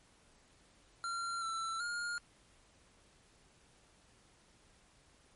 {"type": "tone with pitch steps", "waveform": "square", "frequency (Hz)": [1375, 1337, 1418], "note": ["F6", "E6", "F6"], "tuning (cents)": [-27, 24, 26], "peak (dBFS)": -37, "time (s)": [1.04, 2.18], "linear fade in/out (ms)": 0, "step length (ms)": 380, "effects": ["pink hiss -66 dBFS RMS until 5.35 s", "MP3 48 kbps"]}